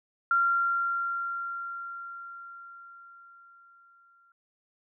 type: tone with exponential decay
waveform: sine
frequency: 1380 Hz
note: F6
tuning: 21 cents flat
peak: -20 dBFS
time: 0.31-4.32 s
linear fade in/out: 2 ms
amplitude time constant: 870 ms
effects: none